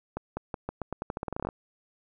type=accelerating click train; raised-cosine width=1 ms; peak=-18 dBFS; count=18; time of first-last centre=0.17-1.489 s; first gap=200 ms; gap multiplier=0.86; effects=none